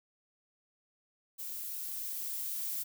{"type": "noise with level ramp", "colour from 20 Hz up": "violet", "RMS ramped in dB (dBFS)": [-41, -36], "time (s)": [1.38, 2.84], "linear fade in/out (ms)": 20, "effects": []}